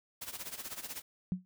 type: noise with tremolo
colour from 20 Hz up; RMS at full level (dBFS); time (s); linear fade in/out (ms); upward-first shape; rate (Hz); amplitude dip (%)
white; -40; 0.21-1.02; 10; sine; 16; 80
type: tone with exponential decay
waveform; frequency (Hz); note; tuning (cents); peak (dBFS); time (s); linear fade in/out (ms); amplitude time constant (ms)
sine; 183.2; F#3; -17; -26; 1.32-1.45; 0; 27
effects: none